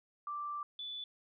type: tone pair in turn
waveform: sine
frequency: 1174.7 / 3474 Hz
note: D6 / A7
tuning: 0 / -23 cents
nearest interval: octave + perfect fifth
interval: 1877 cents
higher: second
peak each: -37 / -40 dBFS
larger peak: first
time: 0.27-0.63 / 0.79-1.04 s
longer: first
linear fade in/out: 2 ms
effects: none